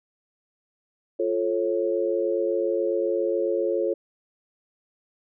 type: chord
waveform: sine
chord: F augmented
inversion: none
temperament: just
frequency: 349.2 / 436.5 / 545.7 Hz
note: F4 / A4 / C#5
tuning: 0 / -14 / -27 cents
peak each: -26 dBFS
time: 1.19-3.94 s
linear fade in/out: 10 ms
effects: none